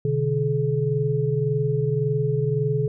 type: tone cluster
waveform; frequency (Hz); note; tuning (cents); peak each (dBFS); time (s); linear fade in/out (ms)
sine; 128.2 / 150 / 426.8; C3 / D3 / G#4; -35 / +37 / +47; -24; 0.05-2.88; 2
effects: none